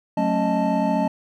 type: tone cluster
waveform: triangle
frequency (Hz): 186.1 / 221.2 / 273.6 / 620 / 878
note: F#3 / A3 / C#4 / D#5 / A5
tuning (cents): +10 / +9 / -23 / -6 / -4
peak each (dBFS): -23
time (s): 0.17-1.08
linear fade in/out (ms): 5
effects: none